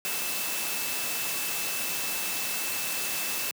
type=tone in noise; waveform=sine; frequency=2637 Hz; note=E7; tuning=in tune; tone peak=-37 dBFS; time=0.05-3.51 s; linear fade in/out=0 ms; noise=white; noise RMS=-31 dBFS; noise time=0.05-3.51 s; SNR=-9 dB; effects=high-pass 150 Hz 12 dB/octave